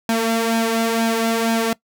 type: tone with flanger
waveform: sawtooth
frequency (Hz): 227.3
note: A#3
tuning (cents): -43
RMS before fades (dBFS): -19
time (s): 0.09-1.73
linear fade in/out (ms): 2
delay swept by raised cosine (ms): 1.2 to 3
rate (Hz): 2.1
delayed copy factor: +0.6
effects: noise-tail reverb RT60 0.1 s tail -21 dB re dry